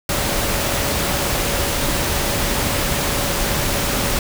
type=tone in noise; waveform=sine; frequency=566 Hz; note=C#5; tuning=36 cents sharp; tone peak=-30 dBFS; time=0.09-4.19 s; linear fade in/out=2 ms; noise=pink; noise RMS=-20 dBFS; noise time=0.09-4.19 s; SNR=-13 dB; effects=none